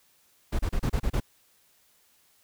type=noise bursts; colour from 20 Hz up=brown; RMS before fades=-25 dBFS; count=7; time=0.52-1.203 s; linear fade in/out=10 ms; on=71 ms; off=31 ms; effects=white hiss -64 dBFS RMS until 2.43 s